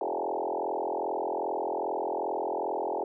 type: tone with frequency modulation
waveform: sine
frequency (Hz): 623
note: D#5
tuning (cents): +2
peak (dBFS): -28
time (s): 0.01-3.04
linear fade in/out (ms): 2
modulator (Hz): 42.5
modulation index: 6.5
effects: none